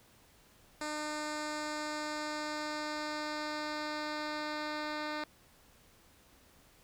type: tone with low-pass filter sweep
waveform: 10% pulse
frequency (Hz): 302.5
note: D#4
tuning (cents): -49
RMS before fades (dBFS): -38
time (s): 0.81-5.24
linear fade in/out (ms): 2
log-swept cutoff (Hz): 7800 to 3900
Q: 1.5
effects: pink hiss -63 dBFS RMS until 6.83 s